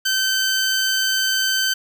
15% pulse tone, 1541 Hz, G6, 30 cents flat, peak -11 dBFS, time 0.05-1.74 s, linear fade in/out 10 ms, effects none

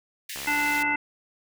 pink high-pass noise, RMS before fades -36 dBFS, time 0.29-0.83 s, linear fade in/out 5 ms, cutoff 1700 Hz, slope 96 dB/octave
click train, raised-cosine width 0.5 ms, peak -24 dBFS, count 42, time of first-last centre 0.36-0.951 s, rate 69.4 Hz
harmonic tone, 293.7 Hz, D4, in tune, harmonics 1 / 3 / 5 / 7 / 9, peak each -33 / -28 / -30 / -25 / -32 dBFS, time 0.47-0.96 s, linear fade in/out 5 ms
effects none

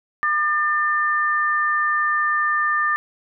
sine tone pair together, 1205.4 / 1790 Hz, D6 / A6, +45 / +29 cents, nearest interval perfect fifth, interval 684 cents, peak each -20 dBFS, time 0.23-2.96 s, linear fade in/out 0 ms, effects none

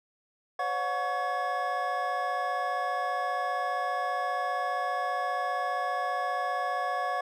triangle tone cluster, 516 / 571 / 726 / 1118 / 1694 Hz, C5 / D5 / F#5 / C#6 / G#6, -24 / -49 / -33 / +14 / +34 cents, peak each -37 / -36 / -29 / -31 / -35 dBFS, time 0.59-7.21 s, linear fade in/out 5 ms, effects none

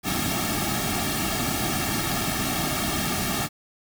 pink noise with comb filter, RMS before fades -26 dBFS, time 0.03-3.49 s, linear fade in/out 50 ms, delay 2 ms, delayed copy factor -0.95, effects none

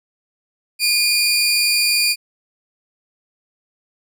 25% pulse tone pair together, 2439 / 4604 Hz, D#7 / D8, -35 / -35 cents, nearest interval major seventh, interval 1100 cents, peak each -13 dBFS, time 0.79-2.16 s, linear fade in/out 50 ms, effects none

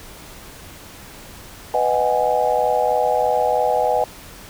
sine chord, G# minor seventh, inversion first, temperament just, 498.4 / 623 / 747.5 / 830.6 Hz, B4 / D#5 / F#5 / G#5, +16 / +2 / +17 / 0 cents, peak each -21 dBFS, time 1.74-4.04 s, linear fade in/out 2 ms, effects pink hiss -40 dBFS RMS until 4.49 s

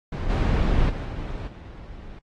brown noise with level steps, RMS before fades -28 / -21 / -29 / -31 / -39 dBFS, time 0.12-2.19 s, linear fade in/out 5 ms, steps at 0.29 / 0.89 / 1.05 / 1.47 s, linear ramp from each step 10 ms, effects low-pass 4000 Hz 12 dB/octave + AAC 32 kbps

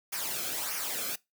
white noise with flanger, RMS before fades -34 dBFS, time 0.12-1.16 s, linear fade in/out 10 ms, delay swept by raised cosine 0.25 to 1.09 ms, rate 1.6 Hz, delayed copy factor -0.65, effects noise-tail reverb RT60 0.2 s tail -22 dB re dry

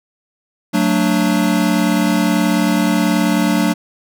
square chord, D major, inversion first, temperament equal with one note detuned, 185 / 223.6 / 293.7 Hz, F#3 / A3 / D4, 0 / +28 / 0 cents, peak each -18 dBFS, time 0.73-3.74 s, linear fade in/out 20 ms, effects none

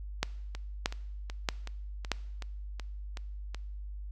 two click trains, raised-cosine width 0.2 ms, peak -10 / -23 dBFS, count 4 / 9, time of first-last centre 0.23-2.117 / 0.55-3.546 s, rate 1.59 / 2.67 Hz, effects noise-tail reverb RT60 0.8 s tail -21 dB re dry + added 50 Hz sine -38 dBFS peak until 4.11 s

